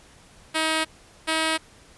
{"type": "tone pair in turn", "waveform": "5% pulse", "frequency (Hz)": [317.5, 319.3], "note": ["D#4", "D#4"], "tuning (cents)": [35, 45], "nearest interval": "unison", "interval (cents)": 10, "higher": "second", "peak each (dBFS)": -10, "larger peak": "neither", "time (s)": [[0.54, 0.85], [1.27, 1.58]], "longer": "neither", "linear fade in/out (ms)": 20, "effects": ["pink hiss -52 dBFS RMS until 1.97 s", "resampled to 24000 Hz"]}